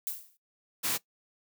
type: noise with exponential decay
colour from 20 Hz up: violet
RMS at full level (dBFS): -31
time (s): 0.07-0.37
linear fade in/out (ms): 0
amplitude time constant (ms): 64
type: noise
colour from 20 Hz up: white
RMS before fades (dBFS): -30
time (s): 0.83-0.98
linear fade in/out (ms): 20
effects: noise-tail reverb RT60 0.1 s tail -18 dB re dry + high-pass 100 Hz 12 dB/octave